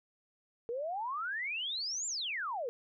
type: exponential two-way sweep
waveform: sine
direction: up then down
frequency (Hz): 452.3 to 7459 to 452.3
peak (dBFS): -34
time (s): 0.69-2.69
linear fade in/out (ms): 0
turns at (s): 2.07
effects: none